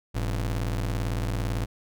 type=ring-modulated tone; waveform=40% pulse; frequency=77.78 Hz; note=D#2; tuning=in tune; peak=-22 dBFS; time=0.14-1.66 s; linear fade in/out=20 ms; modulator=29.9 Hz; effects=none